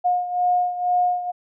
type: beating tone pair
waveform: sine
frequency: 717 / 719.1 Hz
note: F5 / F#5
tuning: +45 / -50 cents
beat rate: 2.1 Hz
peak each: -19 / -24 dBFS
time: 0.04-1.32 s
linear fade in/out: 20 ms
effects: none